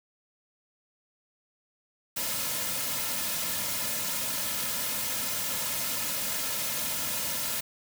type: noise with comb filter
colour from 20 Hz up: white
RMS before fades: -31 dBFS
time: 2.16-7.61 s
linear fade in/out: 10 ms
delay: 2.6 ms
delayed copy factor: -0.7
effects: none